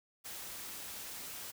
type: noise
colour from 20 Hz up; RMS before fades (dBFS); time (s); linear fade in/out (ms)
white; -45; 0.24-1.52; 20
effects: none